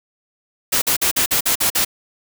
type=noise bursts; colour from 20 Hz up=white; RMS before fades=-17 dBFS; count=8; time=0.72-1.849 s; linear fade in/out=10 ms; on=100 ms; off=47 ms; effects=none